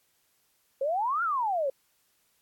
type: exponential two-way sweep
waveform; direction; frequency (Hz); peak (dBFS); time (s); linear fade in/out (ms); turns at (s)
sine; up then down; 520 to 1434 to 520; -25; 0.81-1.7; 5; 1.23
effects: white hiss -70 dBFS RMS until 2.41 s + AAC 64 kbps